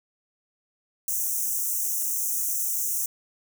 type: high-pass noise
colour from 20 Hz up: white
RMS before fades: -27 dBFS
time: 1.08-3.06 s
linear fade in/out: 2 ms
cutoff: 5800 Hz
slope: 96 dB/octave
effects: none